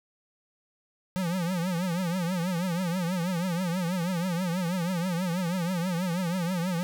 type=tone with vibrato; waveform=square; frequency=177.3 Hz; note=F3; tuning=26 cents sharp; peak=-27 dBFS; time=1.16-6.83 s; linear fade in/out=0 ms; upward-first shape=triangle; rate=6.2 Hz; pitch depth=150 cents each way; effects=10-bit